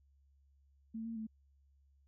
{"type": "tone with pitch steps", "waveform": "sine", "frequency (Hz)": [223.5, 228.2, 219.7], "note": ["A3", "A#3", "A3"], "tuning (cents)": [27, -37, -2], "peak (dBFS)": -39, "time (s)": [0.94, 1.27], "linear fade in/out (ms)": 10, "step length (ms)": 110, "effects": ["added 69 Hz sine -66 dBFS peak until 2.07 s"]}